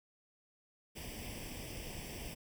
pink noise with comb filter, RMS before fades -45 dBFS, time 0.95-2.35 s, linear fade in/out 20 ms, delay 0.37 ms, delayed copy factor +0.8, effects none

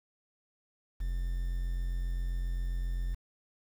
triangle tone with quantisation, 43.77 Hz, F1, 5 cents sharp, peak -28 dBFS, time 1-3.15 s, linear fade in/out 10 ms, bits 9, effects none

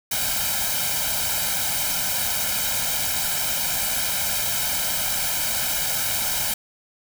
white noise with comb filter, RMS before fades -24 dBFS, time 0.11-6.54 s, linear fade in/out 5 ms, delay 1.3 ms, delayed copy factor +0.85, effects none

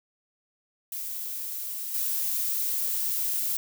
violet noise with level steps, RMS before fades -34 / -28 dBFS, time 0.92-3.57 s, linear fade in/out 2 ms, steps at 1.94 s, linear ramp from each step 2 ms, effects none

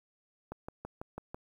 click train, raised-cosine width 1 ms, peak -26 dBFS, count 6, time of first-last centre 0.52-1.345 s, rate 6.06 Hz, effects 10-bit

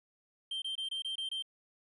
triangle tone bursts, 3146 Hz, G7, 6 cents sharp, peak -33 dBFS, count 7, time 0.51-1.424 s, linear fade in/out 5 ms, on 110 ms, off 24 ms, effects resampled to 24000 Hz

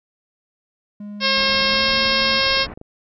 triangle tone with pitch glide, 206.4 to 222.5 Hz, G#3 to A3, -10 to +20 cents, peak -28 dBFS, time 1-2.4 s, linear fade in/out 5 ms, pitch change +130 cents, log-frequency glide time 1.65-1.89 s
harmonic tone, 538 Hz, C5, 48 cents sharp, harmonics 1 / 2 / 3 / 4 / 5 / 6 / 7 / 8 / 9 / 10, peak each -25 / -25 / -25 / -25 / -25 / -25 / -25 / -25 / -25 / -25 dBFS, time 1.2-2.67 s, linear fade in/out 50 ms
pink low-pass noise, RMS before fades -35 dBFS, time 1.36-2.74 s, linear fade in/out 5 ms, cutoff 1900 Hz, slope 24 dB/octave
clicks, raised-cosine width 2 ms, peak -25 dBFS, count 12, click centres 1.544 / 1.614 / 1.694 / 1.736 / 1.966 / 2.053 / 2.573 / 2.609 / 2.668 / 2.719 / 2.775 / 2.814 s
effects none

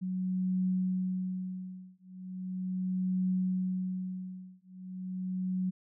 sine tone with tremolo, 185 Hz, F#3, in tune, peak -26 dBFS, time 0.01-5.71 s, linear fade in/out 20 ms, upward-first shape triangle, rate 0.38 Hz, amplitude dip 100%, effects none

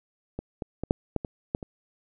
clicks, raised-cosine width 2 ms, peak -19 / -18 / -17 / -7 / -12 / -19 / -12 / -23 dBFS, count 8, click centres 0.39 / 0.622 / 0.836 / 0.909 / 1.163 / 1.248 / 1.549 / 1.628 s, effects none

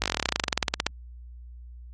slowing click train, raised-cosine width 0.2 ms, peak -6 dBFS, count 24, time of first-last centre 0.02-0.866 s, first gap 18 ms, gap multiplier 1.06, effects added 60 Hz sine -41 dBFS peak until 1.93 s + AAC 32 kbps

